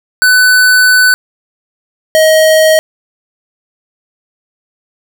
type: tone pair in turn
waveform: square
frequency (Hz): 1500 / 630.7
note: F#6 / D#5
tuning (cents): +23 / +23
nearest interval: octave + minor third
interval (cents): 1500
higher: first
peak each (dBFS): -5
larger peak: neither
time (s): 0.22-1.14 / 2.15-2.79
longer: first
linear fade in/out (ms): 0
effects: none